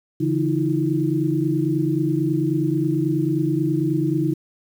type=tone cluster; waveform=sine; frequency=142.5 / 166.2 / 314.6 / 343.9 Hz; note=C#3 / E3 / D#4 / F4; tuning=+48 / +15 / +19 / -27 cents; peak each=-23 / -27 / -21 / -26 dBFS; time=0.2-4.34 s; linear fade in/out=10 ms; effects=8-bit